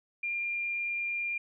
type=tone; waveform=sine; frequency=2397 Hz; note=D7; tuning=35 cents sharp; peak=-30 dBFS; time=0.23-1.38 s; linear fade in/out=5 ms; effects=none